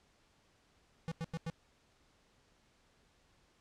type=tone bursts; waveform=square; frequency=164.4 Hz; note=E3; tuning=4 cents flat; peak=-37 dBFS; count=4; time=1.08-1.5 s; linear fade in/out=0 ms; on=36 ms; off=92 ms; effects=pink hiss -70 dBFS RMS until 3.6 s + low-pass 7000 Hz 12 dB/octave

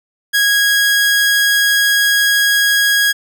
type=tone; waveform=sawtooth; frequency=1649 Hz; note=G#6; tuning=13 cents flat; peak=-7 dBFS; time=0.33-3.13 s; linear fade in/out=20 ms; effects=none

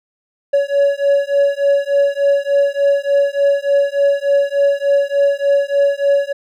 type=beating tone pair; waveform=triangle; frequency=561 / 564.4 Hz; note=C#5 / C#5; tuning=+21 / +31 cents; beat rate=3.4 Hz; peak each=-13 dBFS; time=0.53-6.33 s; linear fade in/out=10 ms; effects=none

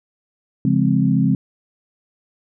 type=chord; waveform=sine; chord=Db major seventh; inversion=none; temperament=equal with one note detuned; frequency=138.59 / 172.71 / 207.7 / 261.6 Hz; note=Db3 / F3 / Ab3 / C4; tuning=0 / -19 / 0 / 0 cents; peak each=-19 dBFS; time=0.65-1.35 s; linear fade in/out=2 ms; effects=none

